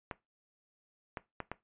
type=clicks; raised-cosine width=0.5 ms; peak=-22 dBFS; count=4; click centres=0.112 / 1.172 / 1.403 / 1.516 s; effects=noise-tail reverb RT60 0.2 s tail -18 dB re dry + resampled to 8000 Hz